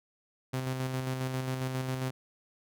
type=tone with tremolo; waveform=sawtooth; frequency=130 Hz; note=C3; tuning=11 cents flat; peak=-26 dBFS; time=0.53-2.11 s; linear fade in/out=10 ms; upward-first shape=square; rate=7.4 Hz; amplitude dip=35%; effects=none